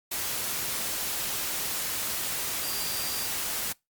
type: tone in noise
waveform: sine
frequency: 4748 Hz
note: D8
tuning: 18 cents sharp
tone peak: -37 dBFS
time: 2.63-3.27 s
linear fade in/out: 10 ms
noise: white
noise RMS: -31 dBFS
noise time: 0.11-3.73 s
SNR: -9 dB
effects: noise-tail reverb RT60 0.2 s tail -24 dB re dry + Opus 48 kbps